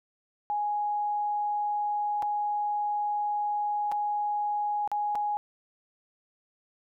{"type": "tone with dropouts", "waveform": "sine", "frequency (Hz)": 831, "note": "G#5", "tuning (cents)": 1, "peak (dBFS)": -26, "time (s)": [0.5, 5.37], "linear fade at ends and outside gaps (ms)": 0, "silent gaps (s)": [[2.223, 2.228], [3.916, 3.921], [4.876, 4.916], [5.151, 5.155]], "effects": []}